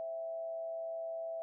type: tone with frequency modulation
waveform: sine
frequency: 659.3 Hz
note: E5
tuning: in tune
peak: -37 dBFS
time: 0-1.42 s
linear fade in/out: 0 ms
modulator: 122 Hz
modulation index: 0.27
effects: none